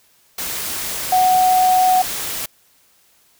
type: tone in noise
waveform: sine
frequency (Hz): 740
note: F#5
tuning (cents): 0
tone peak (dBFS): -11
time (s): 1.12-2.02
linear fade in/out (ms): 5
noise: white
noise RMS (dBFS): -25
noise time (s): 0.38-2.46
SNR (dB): +11
effects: white hiss -56 dBFS RMS until 3.39 s